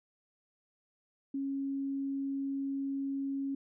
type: tone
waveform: sine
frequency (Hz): 274.5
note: C#4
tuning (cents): -17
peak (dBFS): -32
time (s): 1.34-3.55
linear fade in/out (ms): 5
effects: none